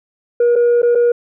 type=tone with dropouts; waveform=sine; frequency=478 Hz; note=A#4; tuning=43 cents sharp; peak=-7 dBFS; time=0.4-1.12 s; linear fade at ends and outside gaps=5 ms; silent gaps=0.556-0.56 / 0.819-0.829 / 0.95-0.954 s; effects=tanh soft clip ceiling -8 dBFS